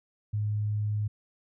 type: tone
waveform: sine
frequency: 105.2 Hz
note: G#2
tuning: 23 cents sharp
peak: -26 dBFS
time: 0.33-1.08 s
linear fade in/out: 10 ms
effects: none